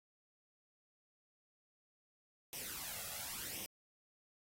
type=noise with flanger; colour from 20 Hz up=white; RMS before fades=-45 dBFS; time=2.53-3.66 s; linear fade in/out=0 ms; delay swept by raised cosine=0.34 to 1.54 ms; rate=0.93 Hz; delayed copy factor=+0.7; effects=AAC 48 kbps